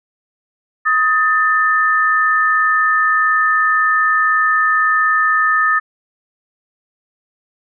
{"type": "tone pair together", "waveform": "sine", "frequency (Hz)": [1258, 1779.1], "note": ["D#6", "A6"], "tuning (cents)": [19, 19], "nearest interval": "tritone", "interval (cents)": 600, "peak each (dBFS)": -14, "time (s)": [0.85, 5.8], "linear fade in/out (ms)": 20, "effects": []}